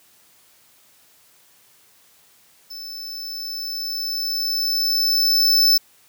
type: tone with level ramp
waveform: square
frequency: 5274 Hz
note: E8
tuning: in tune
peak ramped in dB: -33 to -12 dBFS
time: 2.7-5.78 s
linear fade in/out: 10 ms
effects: white hiss -55 dBFS RMS until 6.08 s + high-pass 60 Hz 12 dB/octave